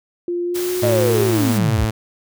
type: tone with pitch glide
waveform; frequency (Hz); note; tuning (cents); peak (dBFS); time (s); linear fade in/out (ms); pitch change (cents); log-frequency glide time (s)
sine; 349.2 to 362.1; F4 to F#4; 0 to -37; -19; 0.28-1.23; 2; +63; 0.44-0.76
type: noise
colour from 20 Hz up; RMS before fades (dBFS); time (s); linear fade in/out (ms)
white; -29; 0.54-1.59; 20
type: tone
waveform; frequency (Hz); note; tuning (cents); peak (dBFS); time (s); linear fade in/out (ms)
sawtooth; 110; A2; 0; -14; 0.82-1.91; 10
type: linear sweep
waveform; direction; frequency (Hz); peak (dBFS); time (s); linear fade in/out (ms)
sine; down; 622.3 to 50.1; -16; 0.83-1.85; 5
effects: none